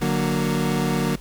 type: chord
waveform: 30% pulse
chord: D augmented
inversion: none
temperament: equal with one note detuned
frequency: 148.28 / 185 / 233.1 Hz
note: D3 / F#3 / A#3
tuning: +17 / 0 / 0 cents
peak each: -22 dBFS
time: 0.01-1.16 s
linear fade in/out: 10 ms
effects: added 50 Hz sine -37 dBFS peak until 1.2 s + pink hiss -48 dBFS RMS until 1.2 s